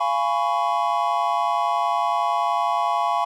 triangle chord, C# dominant seventh, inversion first, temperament just, 693 / 831.5 / 997.9 / 1108.7 Hz, E#5 / G#5 / B5 / C#6, -14 / +2 / +18 / 0 cents, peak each -23 dBFS, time 0-3.25 s, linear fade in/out 10 ms, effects none

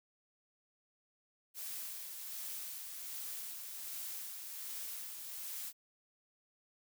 blue noise with tremolo, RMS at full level -43 dBFS, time 1.54-5.73 s, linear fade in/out 50 ms, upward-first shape sine, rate 1.3 Hz, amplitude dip 35%, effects none

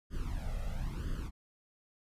brown noise with flanger, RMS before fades -36 dBFS, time 0.1-1.31 s, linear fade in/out 50 ms, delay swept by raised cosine 0.62 to 1.57 ms, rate 1 Hz, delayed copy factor +0.95, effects resampled to 32000 Hz

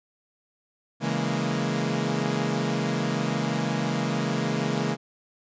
sawtooth chord, A# half-diminished seventh, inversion first, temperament equal, 138.59 / 164.81 / 207.7 / 233.1 Hz, C#3 / E3 / G#3 / A#3, 0 / 0 / 0 / 0 cents, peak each -26 dBFS, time 1-4.97 s, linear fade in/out 50 ms, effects resampled to 16000 Hz

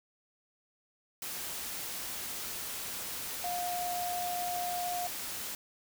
sine tone in noise, 711 Hz, F5, 31 cents sharp, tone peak -33 dBFS, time 3.44-5.07 s, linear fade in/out 2 ms, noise white, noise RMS -39 dBFS, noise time 1.22-5.55 s, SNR +3 dB, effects none

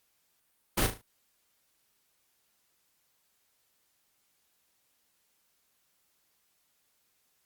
pink noise with echo, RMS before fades -26 dBFS, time 0.77-0.87 s, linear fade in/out 10 ms, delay 37 ms, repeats 4, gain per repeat -8 dB, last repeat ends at 1.018 s, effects white hiss -73 dBFS RMS until 7.45 s + Opus 48 kbps

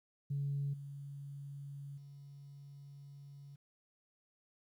sine tone with level steps, 140.9 Hz, C#3, 29 cents sharp, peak -33 / -44 / -50 dBFS, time 0.3-3.56 s, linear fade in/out 10 ms, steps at 0.73 / 1.97 s, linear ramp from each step 10 ms, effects tanh soft clip ceiling -29 dBFS + 12-bit

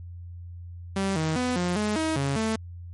sawtooth tone with pitch steps, 194.4 / 158.3 / 250 / 177.5 / 211 / 317.6 / 138.6 / 221 Hz, G3 / D#3 / B3 / F3 / G#3 / D#4 / C#3 / A3, -14 / +30 / +21 / +28 / +28 / +36 / 0 / +8 cents, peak -20 dBFS, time 0.96-2.56 s, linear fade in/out 5 ms, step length 200 ms, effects added 87 Hz sine -37 dBFS peak until 2.93 s + MP3 48 kbps

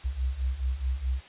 sine beating tone pair, 61.74 / 66.44 Hz, B1 / C2, 0 / +27 cents, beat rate 4.7 Hz, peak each -31 / -28 dBFS, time 0.04-1.21 s, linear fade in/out 20 ms, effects white hiss -49 dBFS RMS until 1.28 s + resampled to 8000 Hz

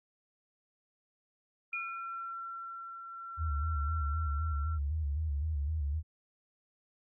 sine tone with tremolo, 1356 Hz, E6, 49 cents sharp, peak -37 dBFS, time 1.72-4.79 s, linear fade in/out 50 ms, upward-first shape triangle, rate 0.57 Hz, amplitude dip 50%
sine tone with exponential decay, 2436 Hz, D#7, 37 cents flat, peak -32 dBFS, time 1.73-2.33 s, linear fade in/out 2 ms, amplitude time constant 130 ms
sine tone with vibrato, 75 Hz, D2, 37 cents sharp, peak -30 dBFS, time 3.37-6.03 s, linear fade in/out 50 ms, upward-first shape square, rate 3.9 Hz, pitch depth 90 cents each way
effects none

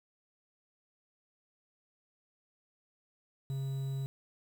triangle tone with quantisation, 135.4 Hz, C#3, 40 cents flat, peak -31 dBFS, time 3.5-4.06 s, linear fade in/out 0 ms, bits 9, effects none

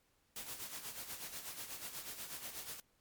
white noise with tremolo, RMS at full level -44 dBFS, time 0.36-2.8 s, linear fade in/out 2 ms, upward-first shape sine, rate 8.2 Hz, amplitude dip 60%, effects pink hiss -75 dBFS RMS until 3 s + MP3 96 kbps

